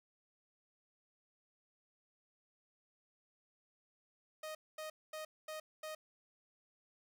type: tone bursts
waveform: sawtooth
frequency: 622.3 Hz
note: D#5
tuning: in tune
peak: -39 dBFS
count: 5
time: 4.43-5.95 s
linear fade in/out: 5 ms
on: 120 ms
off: 230 ms
effects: none